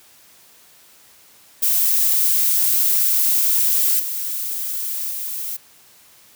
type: noise with level steps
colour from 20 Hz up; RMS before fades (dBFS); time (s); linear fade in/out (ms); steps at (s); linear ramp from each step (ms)
violet; -17 / -25 / -27; 1.62-5.57; 10; 3.99 / 5.1; 10
effects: white hiss -50 dBFS RMS until 6.35 s + high-pass 60 Hz 12 dB/octave